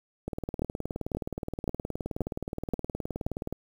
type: two click trains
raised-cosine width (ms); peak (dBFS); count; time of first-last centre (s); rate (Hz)
2; -15 / -19; 6 / 63; 0.62-3.266 / 0.28-3.526; 1.89 / 19.1
effects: 8-bit